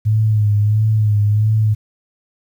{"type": "tone with vibrato", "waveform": "sine", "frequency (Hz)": 106.4, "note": "G#2", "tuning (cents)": 42, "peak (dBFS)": -11, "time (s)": [0.05, 1.75], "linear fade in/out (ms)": 20, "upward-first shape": "sine", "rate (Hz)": 1.5, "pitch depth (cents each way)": 47, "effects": ["8-bit"]}